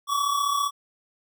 square tone pair together, 1108.7 / 1143.8 Hz, C#6 / D6, 0 / -46 cents, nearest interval minor second, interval 54 cents, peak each -29 / -24 dBFS, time 0.07-0.71 s, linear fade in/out 50 ms, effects none

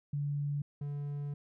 sine / triangle tone pair in turn, 144.1 / 144.1 Hz, D3 / D3, -33 / -33 cents, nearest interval unison, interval 0 cents, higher neither, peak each -31 / -33 dBFS, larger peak first, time 0.13-0.62 / 0.81-1.34 s, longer second, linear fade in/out 5 ms, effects none

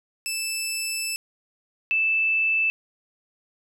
15% pulse / sine tone pair in turn, 2637 / 2637 Hz, E7 / E7, 0 / 0 cents, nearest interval unison, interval 0 cents, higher neither, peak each -19 dBFS, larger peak neither, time 0.26-1.16 / 1.91-2.7 s, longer first, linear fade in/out 0 ms, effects none

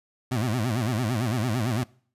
25% pulse tone with vibrato, 116.54 Hz, A#2, in tune, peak -20 dBFS, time 0.31-1.84 s, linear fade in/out 10 ms, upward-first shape sine, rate 8.9 Hz, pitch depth 200 cents each way, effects noise-tail reverb RT60 0.5 s tail -23 dB re dry + resampled to 32000 Hz

